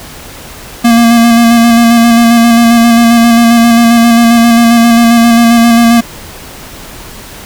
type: tone with vibrato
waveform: square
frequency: 233.1 Hz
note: A#3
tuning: in tune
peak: -3 dBFS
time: 0.84-6.01 s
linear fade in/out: 10 ms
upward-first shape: square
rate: 7.5 Hz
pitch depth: 19 cents each way
effects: pink hiss -28 dBFS RMS until 7.45 s